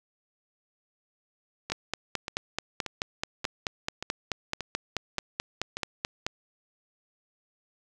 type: two click trains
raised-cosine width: 0.2 ms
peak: -16 / -11 dBFS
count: 8 / 22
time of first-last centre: 1.7-5.77 / 1.72-6.265 s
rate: 1.72 / 4.62 Hz
effects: none